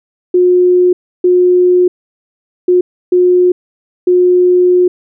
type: tone bursts at uneven times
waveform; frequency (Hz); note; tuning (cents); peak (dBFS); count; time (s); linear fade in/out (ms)
sine; 360; F#4; -47; -5; 5; 0.34-0.93 / 1.24-1.88 / 2.68-2.81 / 3.12-3.52 / 4.07-4.88; 5
effects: none